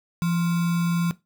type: tone with sample-and-hold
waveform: sine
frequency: 171.1 Hz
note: F3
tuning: 35 cents flat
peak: -20 dBFS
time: 0.22-1.11 s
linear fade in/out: 0 ms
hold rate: 1225 Hz
effects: noise-tail reverb RT60 0.2 s tail -17 dB re dry